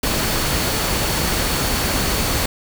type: tone in noise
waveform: sine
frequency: 4435 Hz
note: C#8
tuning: in tune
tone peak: -31 dBFS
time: 0.03-2.46 s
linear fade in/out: 5 ms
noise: pink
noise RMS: -20 dBFS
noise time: 0.03-2.46 s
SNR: -14 dB
effects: none